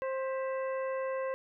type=harmonic tone with a mistuned harmonic; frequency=528 Hz; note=C5; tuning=16 cents sharp; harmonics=1 / 2 / 3 / 4 / 5; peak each=-32 / -40 / -47 / -47 / -52 dBFS; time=0.02-1.34 s; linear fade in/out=0 ms; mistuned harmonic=4; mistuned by=-120 cents; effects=none